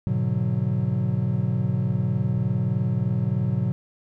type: chord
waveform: triangle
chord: G# half-diminished seventh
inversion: none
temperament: equal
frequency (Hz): 103.83 / 123.47 / 146.83 / 185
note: G#2 / B2 / D3 / F#3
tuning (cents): 0 / 0 / 0 / 0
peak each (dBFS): -26 / -22 / -27 / -25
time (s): 0.07-3.72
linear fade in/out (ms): 0
effects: none